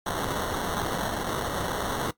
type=noise with sample-and-hold; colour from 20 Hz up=white; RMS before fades=-29 dBFS; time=0.06-2.11 s; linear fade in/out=5 ms; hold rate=2450 Hz; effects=noise-tail reverb RT60 0.1 s tail -17 dB re dry + MP3 96 kbps